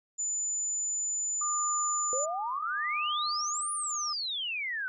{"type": "tone", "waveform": "sine", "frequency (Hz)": 7010, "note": "A8", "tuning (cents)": -7, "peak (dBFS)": -29, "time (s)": [0.18, 2.26], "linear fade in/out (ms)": 20}
{"type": "tone with tremolo", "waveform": "sine", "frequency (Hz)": 1208, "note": "D6", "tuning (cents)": 48, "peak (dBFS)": -30, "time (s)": [1.41, 4.13], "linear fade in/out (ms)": 5, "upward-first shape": "sine", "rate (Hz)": 0.73, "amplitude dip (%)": 55}
{"type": "exponential two-way sweep", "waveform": "sine", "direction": "up then down", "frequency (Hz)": [493.9, 9800, 1474], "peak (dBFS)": -31, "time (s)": [2.13, 4.88], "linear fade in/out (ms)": 0, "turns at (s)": 3.72}
{"effects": []}